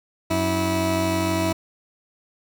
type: tone pair together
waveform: 20% pulse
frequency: 92.72 / 325.3 Hz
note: F#2 / E4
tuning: +4 / -23 cents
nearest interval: octave + minor seventh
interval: 2173 cents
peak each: -20 / -17 dBFS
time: 0.3-1.53 s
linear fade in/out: 10 ms
effects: none